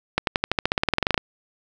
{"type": "accelerating click train", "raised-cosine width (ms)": 0.3, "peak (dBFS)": -3, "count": 18, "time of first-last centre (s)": [0.18, 1.178], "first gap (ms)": 92, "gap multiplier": 0.94, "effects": []}